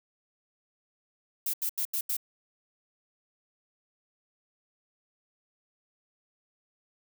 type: noise bursts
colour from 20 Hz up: violet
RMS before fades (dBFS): -30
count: 5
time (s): 1.46-2.168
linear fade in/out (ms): 5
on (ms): 76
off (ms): 82
effects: none